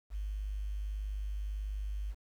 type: tone with quantisation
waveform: sine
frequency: 50.8 Hz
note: G#1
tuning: 38 cents flat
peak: -34 dBFS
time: 0.1-2.15 s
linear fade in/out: 50 ms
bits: 10
effects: none